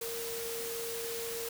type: tone in noise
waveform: sine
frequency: 462.3 Hz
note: A#4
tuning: 14 cents flat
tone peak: -38 dBFS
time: 0.01-1.49 s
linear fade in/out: 5 ms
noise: white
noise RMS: -40 dBFS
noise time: 0.01-1.49 s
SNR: -1 dB
effects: none